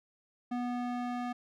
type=tone with band-pass filter sweep; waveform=square; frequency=244.7 Hz; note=B3; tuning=16 cents flat; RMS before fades=-35 dBFS; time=0.51-1.33 s; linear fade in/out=10 ms; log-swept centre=500 to 800 Hz; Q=0.73; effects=none